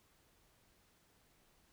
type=silence; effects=pink hiss -71 dBFS RMS until 1.72 s